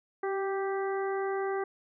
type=harmonic tone with a mistuned harmonic; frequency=392 Hz; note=G4; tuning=in tune; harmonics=1 / 2 / 3 / 4 / 5; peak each=-30 / -36 / -40 / -42 / -44 dBFS; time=0.23-1.64 s; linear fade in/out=5 ms; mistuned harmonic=1; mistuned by=-20 cents; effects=none